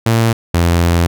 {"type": "tone pair in turn", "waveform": "sawtooth", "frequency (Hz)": [114.1, 85.48], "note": ["A#2", "F2"], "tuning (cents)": [-37, -37], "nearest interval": "perfect fourth", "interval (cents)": 500, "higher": "first", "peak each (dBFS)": -6, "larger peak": "neither", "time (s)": [[0.06, 0.33], [0.54, 1.07]], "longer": "second", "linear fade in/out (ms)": 5, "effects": []}